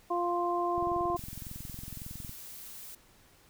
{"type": "harmonic tone", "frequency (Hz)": 349.2, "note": "F4", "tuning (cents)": 0, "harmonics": [1, 2, 3], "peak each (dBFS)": [-32, -32, -32], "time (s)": [0.1, 1.17], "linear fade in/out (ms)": 10}
{"type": "click train", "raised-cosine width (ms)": 5, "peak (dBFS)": -31, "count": 34, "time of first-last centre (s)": [0.78, 2.294], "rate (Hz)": 21.8}
{"type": "noise", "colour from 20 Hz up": "blue", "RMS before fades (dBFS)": -46, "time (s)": [1.16, 2.95], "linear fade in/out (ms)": 5}
{"effects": ["pink hiss -61 dBFS RMS until 3.49 s"]}